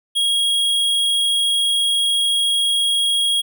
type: tone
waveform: square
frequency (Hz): 3291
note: G#7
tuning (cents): -16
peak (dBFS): -16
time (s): 0.15-3.42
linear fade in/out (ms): 20
effects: none